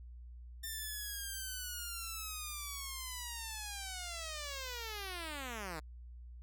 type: linear sweep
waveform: 5% pulse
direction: down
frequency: 1806 to 147.7 Hz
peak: -30 dBFS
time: 0.63-5.8 s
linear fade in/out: 10 ms
effects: added 60 Hz sine -48 dBFS peak until 6.42 s